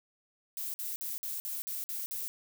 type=noise bursts; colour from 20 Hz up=violet; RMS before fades=-37 dBFS; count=8; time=0.57-2.28 s; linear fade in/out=0 ms; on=170 ms; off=50 ms; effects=none